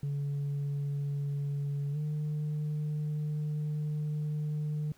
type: tone with pitch glide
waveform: sine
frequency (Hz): 142.4 to 150.87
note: C#3 to D3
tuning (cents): +47 to +47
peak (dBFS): -28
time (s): 0.03-4.92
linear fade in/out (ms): 2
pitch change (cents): +100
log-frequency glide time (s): 1.92-1.97
effects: tanh soft clip ceiling -29 dBFS + pink hiss -64 dBFS RMS until 4.97 s